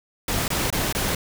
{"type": "noise bursts", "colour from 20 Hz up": "pink", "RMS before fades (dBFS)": -24, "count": 4, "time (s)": [0.28, 1.149], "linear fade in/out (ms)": 2, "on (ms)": 200, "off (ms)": 23, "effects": []}